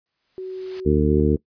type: noise with exponential growth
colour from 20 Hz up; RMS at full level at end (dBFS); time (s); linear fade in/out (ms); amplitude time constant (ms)
white; -38; 0.06-0.8; 0; 160
type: tone with pitch glide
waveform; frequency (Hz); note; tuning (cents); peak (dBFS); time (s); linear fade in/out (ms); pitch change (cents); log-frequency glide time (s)
sine; 374.5 to 371.1; F#4 to F#4; +21 to +5; -28; 0.38-1.2; 0; -16; 0.83-0.94
type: harmonic tone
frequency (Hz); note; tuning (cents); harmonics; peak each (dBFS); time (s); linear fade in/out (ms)
74.9; D2; +35; 1 / 2 / 3 / 4 / 5 / 6; -22 / -22 / -22 / -22 / -22 / -22; 0.85-1.37; 20
effects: noise-tail reverb RT60 0.1 s tail -20 dB re dry + resampled to 11025 Hz